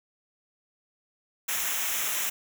white noise with comb filter, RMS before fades -29 dBFS, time 1.48-2.3 s, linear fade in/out 10 ms, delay 0.22 ms, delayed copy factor -0.75, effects none

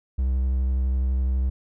triangle tone with vibrato, 64.6 Hz, C2, 21 cents flat, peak -18 dBFS, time 0.18-1.5 s, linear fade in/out 10 ms, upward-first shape sine, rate 12 Hz, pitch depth 23 cents each way, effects none

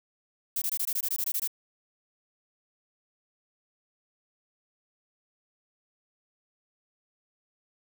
violet noise bursts, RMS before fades -29 dBFS, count 12, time 0.56-1.476 s, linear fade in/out 5 ms, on 58 ms, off 20 ms, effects none

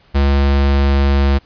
square tone with pitch glide, 69.7 to 69.3 Hz, C#2 to C#2, +10 to 0 cents, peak -11 dBFS, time 0.14-1.39 s, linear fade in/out 20 ms, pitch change -10 cents, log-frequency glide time 0.34-1.09 s, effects pink hiss -51 dBFS RMS until 1.45 s + resampled to 11025 Hz

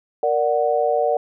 sine chord, Bb augmented, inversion none, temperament equal, 466.2 / 587.3 / 740 Hz, Bb4 / D5 / F#5, 0 / 0 / 0 cents, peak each -21 / -20 / -21 dBFS, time 0.23-1.17 s, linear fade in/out 2 ms, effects none

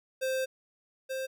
square tone pair in turn, 523.3 / 526.9 Hz, C5 / C5, 0 / +12 cents, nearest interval unison, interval 12 cents, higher second, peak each -29 / -33 dBFS, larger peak first, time 0.21-0.46 / 1.09-1.27 s, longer first, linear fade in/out 20 ms, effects none

